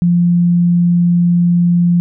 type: tone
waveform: sine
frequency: 173.9 Hz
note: F3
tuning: 7 cents flat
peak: -8 dBFS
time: 0.02-2 s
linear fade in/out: 0 ms
effects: none